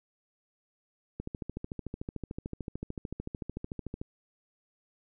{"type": "click train", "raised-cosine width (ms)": 3, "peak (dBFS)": -23, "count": 39, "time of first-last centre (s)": [1.2, 4.015], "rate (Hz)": 13.5, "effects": []}